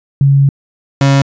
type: tone pair in turn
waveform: sine / 35% pulse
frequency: 138.8 / 138 Hz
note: C#3 / C#3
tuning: +3 / -7 cents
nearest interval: unison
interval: 10 cents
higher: first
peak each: -5 dBFS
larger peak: neither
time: 0.21-0.49 / 1.01-1.22 s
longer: first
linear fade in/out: 2 ms
effects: resampled to 16000 Hz